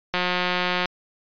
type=click train; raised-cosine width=0.3 ms; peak=-7 dBFS; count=130; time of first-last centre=0.14-0.857 s; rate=180 Hz; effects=resampled to 11025 Hz